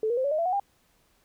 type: tone with pitch steps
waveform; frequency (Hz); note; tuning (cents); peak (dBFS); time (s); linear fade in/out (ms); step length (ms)
sine; 436.6 / 476.1 / 519.2 / 566.2 / 617.4 / 673.3 / 734.3 / 800.7; A4 / A#4 / C5 / C#5 / D#5 / E5 / F#5 / G5; -13 / +37 / -13 / +37 / -14 / +36 / -13 / +37; -23; 0.03-0.598; 2; 71
effects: pink hiss -66 dBFS RMS until 1.24 s